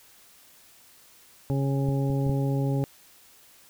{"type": "harmonic tone", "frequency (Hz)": 137.4, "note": "C#3", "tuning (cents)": -15, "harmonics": [1, 2, 3, 4, 6], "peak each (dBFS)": [-24, -30, -34, -36, -40], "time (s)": [1.5, 2.84], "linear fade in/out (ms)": 0}
{"type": "clicks", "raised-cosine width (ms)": 5, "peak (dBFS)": [-20, -23, -25, -18], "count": 4, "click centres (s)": [1.888, 2.101, 2.266, 2.296]}
{"effects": ["white hiss -55 dBFS RMS until 3.69 s"]}